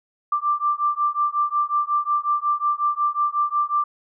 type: beating tone pair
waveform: sine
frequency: 1177 / 1182.5 Hz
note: D6 / D6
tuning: +3 / +12 cents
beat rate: 5.5 Hz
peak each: -22 dBFS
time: 0.32-3.84 s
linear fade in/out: 5 ms
effects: none